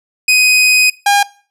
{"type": "tone pair in turn", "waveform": "sawtooth", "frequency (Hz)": [2504, 809.5], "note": ["D#7", "G#5"], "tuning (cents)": [10, -45], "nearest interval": "octave + minor sixth", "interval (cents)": 1955, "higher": "first", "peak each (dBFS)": -4, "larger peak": "neither", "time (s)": [[0.28, 0.9], [1.06, 1.23]], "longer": "first", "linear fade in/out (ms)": 5, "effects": ["noise-tail reverb RT60 0.4 s tail -21 dB re dry", "low-pass 12000 Hz 12 dB/octave"]}